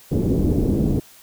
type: low-pass noise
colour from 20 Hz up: white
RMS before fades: -19 dBFS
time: 0.11-1 s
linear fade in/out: 10 ms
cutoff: 350 Hz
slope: 24 dB/octave
effects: white hiss -48 dBFS RMS until 1.22 s